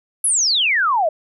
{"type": "exponential sweep", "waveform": "sine", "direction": "down", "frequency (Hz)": [11350, 597], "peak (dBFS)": -14, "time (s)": [0.24, 1.09], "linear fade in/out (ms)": 5, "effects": []}